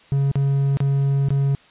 triangle tone with dropouts, 138.5 Hz, C#3, 1 cent flat, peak -14 dBFS, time 0.12-1.55 s, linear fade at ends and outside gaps 0 ms, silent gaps 0.315-0.356 / 0.771-0.804 / 1.286-1.305 s, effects white hiss -51 dBFS RMS until 1.7 s + resampled to 8000 Hz

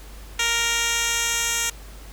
10% pulse tone with band-pass filter sweep, 466.2 Hz, A#4, in tune, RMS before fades -23 dBFS, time 0.39-1.7 s, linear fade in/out 5 ms, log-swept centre 4500 to 7100 Hz, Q 1, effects added 50 Hz sine -39 dBFS peak until 2.12 s + pink hiss -46 dBFS RMS until 2.12 s

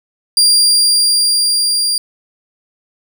30% pulse tone with level ramp, 4776 Hz, D8, 28 cents sharp, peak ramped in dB -4 to -10 dBFS, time 0.37-1.98 s, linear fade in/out 2 ms, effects none

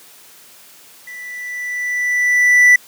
triangle tone with level ramp, 1974 Hz, B6, 1 cent flat, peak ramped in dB -29 to -3 dBFS, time 1.07-2.76 s, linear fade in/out 5 ms, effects white hiss -44 dBFS RMS until 2.87 s + high-pass 150 Hz 12 dB/octave

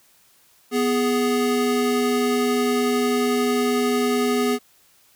square tone pair together, 246.9 / 415.2 Hz, B3 / G#4, 0 / 0 cents, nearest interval major sixth, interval 900 cents, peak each -22 dBFS, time 0.71-4.59 s, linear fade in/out 50 ms, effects white hiss -57 dBFS RMS until 5.15 s

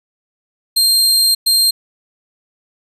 sawtooth tone bursts at uneven times, 4186 Hz, C8, in tune, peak -7 dBFS, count 2, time 0.76-1.35 / 1.46-1.71 s, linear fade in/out 10 ms, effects resampled to 32000 Hz + 8-bit

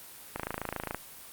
click train, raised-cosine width 0.5 ms, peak -17 dBFS, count 17, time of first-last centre 0.36-0.946 s, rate 27.3 Hz, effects white hiss -48 dBFS RMS until 1.32 s + Opus 32 kbps

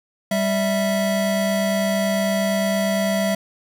square tone pair together, 196 / 656.8 Hz, G3 / E5, 0 / -6 cents, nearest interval octave + major sixth, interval 2094 cents, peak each -22 dBFS, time 0.31-3.35 s, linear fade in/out 5 ms, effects none

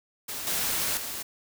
white noise with level steps, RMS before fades -35 / -28 / -35 dBFS, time 0.28-1.23 s, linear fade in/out 10 ms, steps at 0.47 / 0.97 s, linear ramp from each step 2 ms, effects none

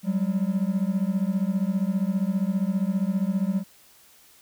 triangle beating tone pair, 185 / 200 Hz, F#3 / G3, 0 / +35 cents, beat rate 15 Hz, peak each -23 dBFS, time 0.03-3.64 s, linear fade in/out 50 ms, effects white hiss -55 dBFS RMS until 4.41 s

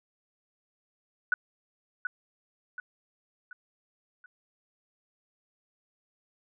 sine tone with echo, 1480 Hz, F#6, in tune, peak -21 dBFS, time 1.32-1.34 s, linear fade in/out 2 ms, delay 730 ms, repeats 4, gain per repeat -7 dB, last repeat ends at 4.26 s, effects none

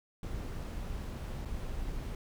brown noise with dropouts, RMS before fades -38 dBFS, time 0.23-2.15 s, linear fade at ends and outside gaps 2 ms, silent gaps 1.451-1.455 s, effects none

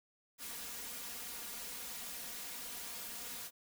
white noise with comb filter, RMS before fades -45 dBFS, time 0.38-3.51 s, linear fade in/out 50 ms, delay 4.2 ms, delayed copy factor +0.75, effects none

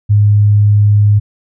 sine tone, 103.7 Hz, G#2, 2 cents flat, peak -5 dBFS, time 0.09-1.2 s, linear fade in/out 20 ms, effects none

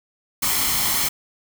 white noise with comb filter, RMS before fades -21 dBFS, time 0.42-1.09 s, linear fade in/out 10 ms, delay 0.94 ms, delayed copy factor +0.5, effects none

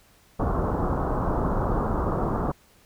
pink low-pass noise, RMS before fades -25 dBFS, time 0.39-2.52 s, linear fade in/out 10 ms, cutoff 1300 Hz, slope 48 dB/octave, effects pink hiss -58 dBFS RMS until 2.85 s

